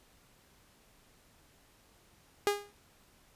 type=tone with exponential decay; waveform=sawtooth; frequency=408.5 Hz; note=G#4; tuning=29 cents flat; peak=-19 dBFS; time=2.47-2.72 s; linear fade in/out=0 ms; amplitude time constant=54 ms; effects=pink hiss -64 dBFS RMS until 3.35 s + resampled to 32000 Hz